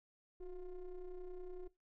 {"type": "ring-modulated tone", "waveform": "triangle", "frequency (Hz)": 174.61, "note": "F3", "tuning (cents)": 0, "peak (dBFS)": -39, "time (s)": [0.4, 1.68], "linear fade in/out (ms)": 10, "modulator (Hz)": 190, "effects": ["noise-tail reverb RT60 0.2 s tail -19 dB re dry"]}